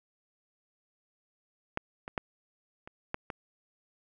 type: clicks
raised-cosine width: 0.5 ms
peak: -15 / -24 / -15 / -29 / -16 / -21 dBFS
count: 6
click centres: 1.774 / 2.079 / 2.178 / 2.875 / 3.144 / 3.302 s
effects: none